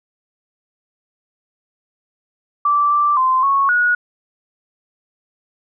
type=tone with pitch steps; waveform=sine; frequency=1166 / 1173 / 1037 / 1104 / 1455 Hz; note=D6 / D6 / C6 / C#6 / F#6; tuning=-13 / -2 / -16 / -7 / -29 cents; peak=-12 dBFS; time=2.65-3.95 s; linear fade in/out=5 ms; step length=260 ms; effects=none